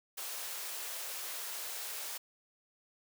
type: high-pass noise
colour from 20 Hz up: white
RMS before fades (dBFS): -41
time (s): 0.17-2.18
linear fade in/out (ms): 10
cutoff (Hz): 430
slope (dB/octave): 24
effects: none